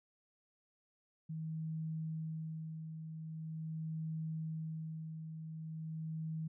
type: tone with tremolo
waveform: sine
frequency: 159.2 Hz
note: D#3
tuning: 40 cents sharp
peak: -37 dBFS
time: 1.29-6.48 s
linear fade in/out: 10 ms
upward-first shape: sine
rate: 0.43 Hz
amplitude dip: 50%
effects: none